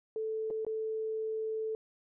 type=tone with dropouts; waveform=sine; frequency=439.4 Hz; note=A4; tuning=2 cents flat; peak=-32 dBFS; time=0.16-1.75 s; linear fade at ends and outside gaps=1 ms; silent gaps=0.503-0.508 / 0.649-0.666 s; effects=none